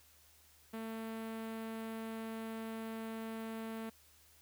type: tone with notch filter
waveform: sawtooth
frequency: 223.6 Hz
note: A3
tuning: 28 cents sharp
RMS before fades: -43 dBFS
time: 0.73-3.9 s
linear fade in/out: 10 ms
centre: 5900 Hz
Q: 0.69
effects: added 76 Hz sine -70 dBFS peak until 4.41 s + white hiss -65 dBFS RMS until 4.41 s